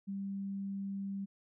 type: tone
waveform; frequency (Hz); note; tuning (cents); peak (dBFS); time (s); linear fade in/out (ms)
sine; 196.8; G3; +7; -36; 0.07-1.26; 20
effects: none